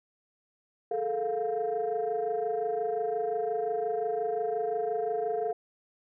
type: tone cluster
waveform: sine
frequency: 425.3 / 451 / 702 Hz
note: G#4 / A4 / F5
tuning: +41 / +43 / +9 cents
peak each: -31 dBFS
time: 0.91-5.53 s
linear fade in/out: 5 ms
effects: tanh soft clip ceiling -21 dBFS